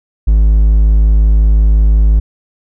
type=tone; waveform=triangle; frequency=52.8 Hz; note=G#1; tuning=29 cents sharp; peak=-3 dBFS; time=0.27-2.2 s; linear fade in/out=10 ms; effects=none